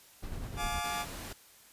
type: noise with tremolo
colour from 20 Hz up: brown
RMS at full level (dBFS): -37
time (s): 0.22-0.82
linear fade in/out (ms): 20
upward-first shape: sine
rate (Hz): 9.8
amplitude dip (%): 40
type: chord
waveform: sawtooth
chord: D diminished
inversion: first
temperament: just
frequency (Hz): 704.8 / 845.8 / 1174.7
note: F5 / Ab5 / D6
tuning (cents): +16 / +31 / 0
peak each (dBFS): -34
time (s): 0.56-1.06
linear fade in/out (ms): 50
type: noise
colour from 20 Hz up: pink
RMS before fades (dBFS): -43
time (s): 0.84-1.33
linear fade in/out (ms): 5
effects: white hiss -58 dBFS RMS until 1.72 s + resampled to 32000 Hz